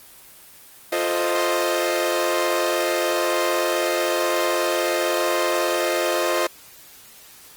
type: chord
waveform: sawtooth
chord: F dominant seventh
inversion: none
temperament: equal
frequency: 349.2 / 440 / 523.3 / 622.3 Hz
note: F4 / A4 / C5 / Eb5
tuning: 0 / 0 / 0 / 0 cents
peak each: -21 / -26 / -21 / -20 dBFS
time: 0.92-6.47 s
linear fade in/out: 5 ms
effects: white hiss -46 dBFS RMS until 7.56 s + Opus 24 kbps

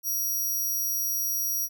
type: tone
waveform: 5% pulse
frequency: 5740 Hz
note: F8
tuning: 47 cents sharp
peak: -20 dBFS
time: 0.03-1.69 s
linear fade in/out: 50 ms
effects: none

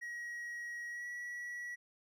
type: tone with pitch glide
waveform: triangle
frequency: 1903 to 1934 Hz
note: A#6 to B6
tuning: +35 to -37 cents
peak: -39 dBFS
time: 0.01-1.76 s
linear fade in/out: 20 ms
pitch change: +28 cents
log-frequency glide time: 0.9-1.06 s
effects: none

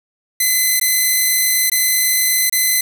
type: tone with dropouts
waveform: 5% pulse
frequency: 2031 Hz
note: B6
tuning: 48 cents sharp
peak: -3 dBFS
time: 0.4-2.81 s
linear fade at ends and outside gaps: 5 ms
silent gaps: 0.798-0.812 / 1.699-1.717 / 2.498-2.524 s
effects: 7-bit

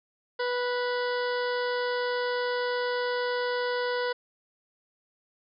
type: harmonic tone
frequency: 491.7 Hz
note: B4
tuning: 8 cents flat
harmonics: 1 / 2 / 3 / 4 / 6 / 7 / 8 / 9 / 10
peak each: -28 / -34 / -34 / -39 / -44 / -44 / -47 / -44 / -45 dBFS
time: 0.39-4.13 s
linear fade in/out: 10 ms
effects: none

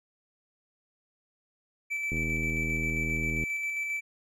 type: tone with tremolo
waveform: triangle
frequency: 2318 Hz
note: D7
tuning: 23 cents flat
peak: -27 dBFS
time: 1.9-4.01 s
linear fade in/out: 20 ms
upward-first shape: square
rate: 7.5 Hz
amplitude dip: 25%
type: click train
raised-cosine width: 3 ms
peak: -22 dBFS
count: 106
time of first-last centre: 2.12-3.437 s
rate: 79.7 Hz
effects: none

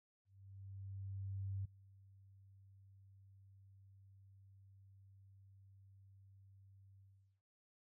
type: tone with ADSR envelope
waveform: sine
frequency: 97.4 Hz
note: G2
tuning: 11 cents flat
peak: -39 dBFS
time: 0.25-7.42 s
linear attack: 1400 ms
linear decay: 6 ms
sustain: -22 dB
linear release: 420 ms
effects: none

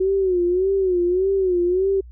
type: tone with vibrato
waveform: sine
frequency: 370 Hz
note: F#4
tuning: in tune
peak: -16 dBFS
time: 0-2.01 s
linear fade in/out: 10 ms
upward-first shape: sine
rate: 1.7 Hz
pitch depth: 100 cents each way
effects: added 60 Hz sine -38 dBFS peak until 2.11 s

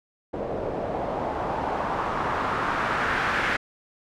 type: noise with low-pass filter sweep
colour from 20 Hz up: white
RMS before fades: -27 dBFS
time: 0.33-3.57 s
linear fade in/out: 10 ms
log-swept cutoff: 520 to 1800 Hz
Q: 2
effects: none

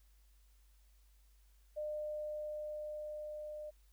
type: tone with level ramp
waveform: sine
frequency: 604 Hz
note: D5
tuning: 48 cents sharp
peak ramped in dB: -37 to -43 dBFS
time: 1.76-3.71 s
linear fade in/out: 20 ms
effects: added 50 Hz sine -63 dBFS peak until 3.92 s + white hiss -75 dBFS RMS until 3.92 s

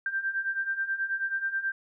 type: beating tone pair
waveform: sine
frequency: 1570 / 1579.3 Hz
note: G6 / G6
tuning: +2 / +12 cents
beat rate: 9.3 Hz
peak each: -33 / -29 dBFS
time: 0.06-1.72 s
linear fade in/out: 2 ms
effects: none

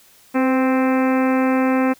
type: harmonic tone with a mistuned harmonic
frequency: 261.6 Hz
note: C4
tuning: in tune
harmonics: 1 / 2 / 3 / 4 / 5 / 6 / 7 / 8 / 9 / 10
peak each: -16 / -22 / -26 / -28 / -30 / -32 / -33 / -34 / -35 / -36 dBFS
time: 0.34-1.94 s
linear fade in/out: 20 ms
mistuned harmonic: 2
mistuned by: -25 cents
effects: white hiss -51 dBFS RMS until 1.99 s

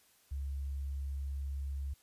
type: tone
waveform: sine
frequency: 69.2 Hz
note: C#2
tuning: 2 cents flat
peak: -35 dBFS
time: 0.31-1.94 s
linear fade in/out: 10 ms
effects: white hiss -67 dBFS RMS until 2.02 s + resampled to 32000 Hz

